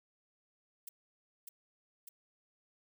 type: noise with echo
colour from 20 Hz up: violet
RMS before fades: -45 dBFS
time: 0.87-0.89 s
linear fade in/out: 5 ms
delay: 600 ms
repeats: 2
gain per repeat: -2 dB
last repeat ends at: 2.09 s
effects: none